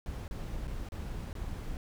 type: noise with dropouts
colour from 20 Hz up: brown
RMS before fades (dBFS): -38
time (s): 0.06-1.77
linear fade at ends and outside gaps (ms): 1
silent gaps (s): 0.28-0.31 / 0.672-0.678 / 0.888-0.92 / 1.33-1.352
effects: none